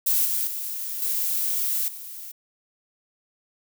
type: noise with level steps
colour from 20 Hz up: violet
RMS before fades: -21 / -25 / -31 / -25 / -38 dBFS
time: 0.06-2.32 s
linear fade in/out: 10 ms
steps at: 0.25 / 0.47 / 1.02 / 1.88 s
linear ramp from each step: 2 ms
effects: none